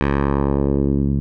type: tone with low-pass filter sweep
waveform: 10% pulse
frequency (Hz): 69.7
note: C#2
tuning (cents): +10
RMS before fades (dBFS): -18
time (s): 0.01-1.2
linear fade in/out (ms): 0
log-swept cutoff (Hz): 2200 to 180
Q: 1.3
effects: none